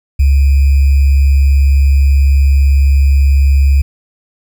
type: tone with sample-and-hold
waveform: sine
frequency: 69.1 Hz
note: C#2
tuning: 5 cents flat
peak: -5 dBFS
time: 0.19-3.82 s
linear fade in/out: 10 ms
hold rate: 2450 Hz
effects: none